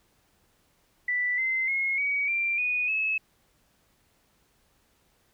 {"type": "tone with pitch steps", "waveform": "sine", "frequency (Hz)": [1975.5, 2067, 2162, 2261, 2366, 2475, 2589], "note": ["B6", "C7", "C#7", "C#7", "D7", "D#7", "E7"], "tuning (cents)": [0, -22, -44, 34, 12, -10, -32], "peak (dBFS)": -24, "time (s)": [1.08, 3.18], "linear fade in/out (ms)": 5, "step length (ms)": 300, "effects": ["pink hiss -67 dBFS RMS until 5.33 s"]}